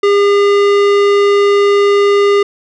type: tone with tanh clipping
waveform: sine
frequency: 404.5 Hz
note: G#4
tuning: 46 cents flat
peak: -9 dBFS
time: 0.03-2.43 s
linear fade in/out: 5 ms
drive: 18 dB
effects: none